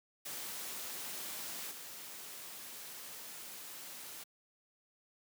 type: noise with level steps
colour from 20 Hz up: white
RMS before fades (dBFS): -43 / -48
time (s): 0.25-4.24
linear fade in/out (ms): 10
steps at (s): 1.71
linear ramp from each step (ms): 5
effects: high-pass 150 Hz 12 dB/octave